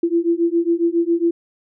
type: beating tone pair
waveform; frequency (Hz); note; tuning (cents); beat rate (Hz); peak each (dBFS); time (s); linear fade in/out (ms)
sine; 334.8 / 342.1; E4 / F4; +27 / -36; 7.3; -18; 0.03-1.31; 5
effects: none